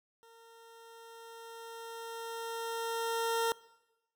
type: tone with level ramp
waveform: 20% pulse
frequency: 458.6 Hz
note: A#4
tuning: 28 cents flat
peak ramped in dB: -52 to -23 dBFS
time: 0.23-3.52 s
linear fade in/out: 0 ms
effects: noise-tail reverb RT60 1.0 s tail -22 dB re dry